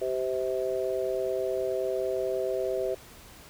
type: harmonic tone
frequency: 129.2 Hz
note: C3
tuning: 21 cents flat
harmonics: 3 / 4 / 5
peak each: -30 / -31 / -32 dBFS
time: 0.01-2.95 s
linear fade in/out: 10 ms
effects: pink hiss -50 dBFS RMS until 3.49 s